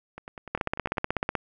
two click trains, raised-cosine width 0.5 ms, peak -24 / -10 dBFS, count 9 / 14, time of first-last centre 0.18-0.972 / 0.55-1.352 s, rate 10.1 / 16.2 Hz, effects none

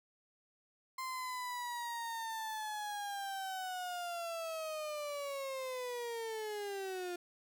35% pulse linear sweep, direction down, 1046.5 to 349.2 Hz, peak -37 dBFS, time 0.98-7.16 s, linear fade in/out 5 ms, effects none

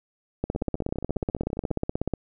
two click trains, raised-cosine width 2 ms, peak -23 / -12 dBFS, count 18 / 29, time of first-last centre 0.55-1.706 / 0.44-2.137 s, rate 14.7 / 16.5 Hz, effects none

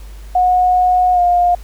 sine tone with pitch glide, 728 to 707.7 Hz, F#5 to F5, -28 to +23 cents, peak -9 dBFS, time 0.35-1.55 s, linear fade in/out 5 ms, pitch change -49 cents, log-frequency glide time 1.13-1.2 s, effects added 50 Hz sine -30 dBFS peak until 1.63 s + pink hiss -45 dBFS RMS until 1.63 s

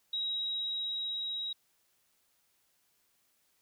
sine tone with level ramp, 3829 Hz, A#7, 46 cents sharp, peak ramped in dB -31 to -34 dBFS, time 0.13-1.53 s, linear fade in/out 5 ms, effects white hiss -73 dBFS RMS until 3.61 s

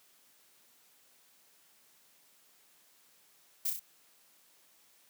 violet noise with echo, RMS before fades -32 dBFS, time 3.65-3.7 s, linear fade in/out 5 ms, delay 32 ms, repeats 3, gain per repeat -4 dB, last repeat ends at 3.796 s, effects white hiss -65 dBFS RMS until 5.09 s + high-pass 150 Hz 12 dB/octave

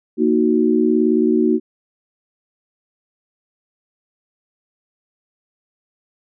sine chord, D# minor, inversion second, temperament equal, 233.1 / 311.1 / 370 Hz, A#3 / D#4 / F#4, 0 / 0 / 0 cents, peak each -17 dBFS, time 0.17-1.6 s, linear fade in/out 50 ms, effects none

